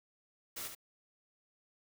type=noise with echo; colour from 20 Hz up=white; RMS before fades=-42 dBFS; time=0.56-0.68 s; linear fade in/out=10 ms; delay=71 ms; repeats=1; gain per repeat=-6 dB; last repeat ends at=0.751 s; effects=none